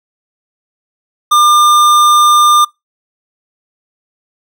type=tone with hard clipping; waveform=sine; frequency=1200 Hz; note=D6; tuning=37 cents sharp; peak=-7 dBFS; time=1.31-2.65 s; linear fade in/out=10 ms; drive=17 dB; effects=noise-tail reverb RT60 0.2 s tail -24 dB re dry